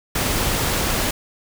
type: noise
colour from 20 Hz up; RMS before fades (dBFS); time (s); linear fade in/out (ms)
pink; -21; 0.15-1.11; 5
effects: none